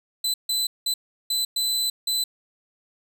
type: tone bursts at uneven times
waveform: sawtooth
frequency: 4018 Hz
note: B7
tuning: 29 cents sharp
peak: -19 dBFS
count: 6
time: 0.24-0.34 / 0.49-0.67 / 0.86-0.94 / 1.3-1.45 / 1.56-1.9 / 2.07-2.24 s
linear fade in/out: 5 ms
effects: none